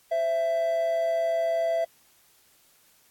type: tone pair together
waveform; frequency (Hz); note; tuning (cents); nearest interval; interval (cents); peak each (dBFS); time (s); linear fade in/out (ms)
triangle; 523.3 / 664.3; C5 / E5; 0 / +13; major third; 413; -33 / -21; 0.11-1.85; 10
effects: white hiss -61 dBFS RMS until 3.1 s + AAC 64 kbps